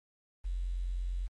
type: tone with quantisation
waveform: sine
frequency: 44.54 Hz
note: F1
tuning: 35 cents sharp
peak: -31 dBFS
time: 0.44-1.28 s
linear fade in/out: 20 ms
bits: 10
effects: MP3 48 kbps